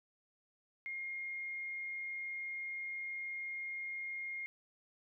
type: tone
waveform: sine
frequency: 2133 Hz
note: C7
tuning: 33 cents sharp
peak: -39 dBFS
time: 0.86-4.46 s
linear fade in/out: 0 ms
effects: none